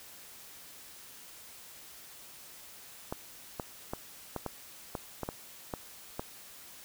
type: clicks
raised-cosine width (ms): 1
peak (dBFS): -20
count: 10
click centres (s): 3.125 / 3.598 / 3.935 / 4.363 / 4.463 / 4.952 / 5.233 / 5.289 / 5.738 / 6.195
effects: white hiss -51 dBFS RMS until 6.84 s